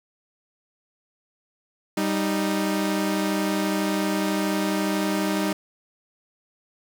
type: tone pair together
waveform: sawtooth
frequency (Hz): 196 / 310.1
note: G3 / D#4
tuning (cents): 0 / -6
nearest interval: minor sixth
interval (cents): 794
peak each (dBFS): -21 / -21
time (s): 1.97-5.53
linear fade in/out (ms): 5
effects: 7-bit